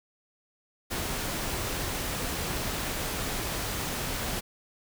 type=noise; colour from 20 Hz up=pink; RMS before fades=-32 dBFS; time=0.9-4.41 s; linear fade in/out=20 ms; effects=none